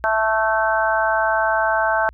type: harmonic tone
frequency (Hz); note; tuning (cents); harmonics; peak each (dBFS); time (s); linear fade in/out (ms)
220; A3; 0; 3 / 4 / 5 / 6 / 7; -21 / -21 / -26 / -27 / -21; 0.04-2.09; 0
effects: added 60 Hz sine -42 dBFS peak until 2.13 s